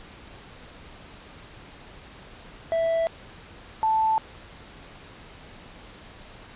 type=tone pair in turn; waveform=triangle / sine; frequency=659.3 / 880.1 Hz; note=E5 / A5; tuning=0 / 0 cents; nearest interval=perfect fourth; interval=500 cents; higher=second; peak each=-19 dBFS; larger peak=neither; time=2.72-3.07 / 3.83-4.18 s; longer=neither; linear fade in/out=0 ms; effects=pink hiss -46 dBFS RMS until 6.55 s + resampled to 8000 Hz